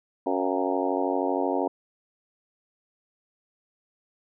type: harmonic tone with a mistuned harmonic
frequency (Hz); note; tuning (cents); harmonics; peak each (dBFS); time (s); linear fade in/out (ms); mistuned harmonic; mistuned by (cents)
92.8; F#2; +6; 3 / 4 / 5 / 6 / 7 / 8 / 9 / 10; -29 / -30 / -31 / -32 / -32 / -33 / -34 / -34; 0.26-1.68; 5; 7; +41
effects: none